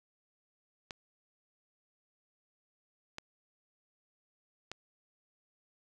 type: clicks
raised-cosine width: 0.2 ms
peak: -23 dBFS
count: 3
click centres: 0.908 / 3.184 / 4.716 s
effects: none